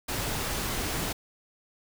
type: noise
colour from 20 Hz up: pink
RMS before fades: -31 dBFS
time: 0.08-1.13 s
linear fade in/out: 10 ms
effects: none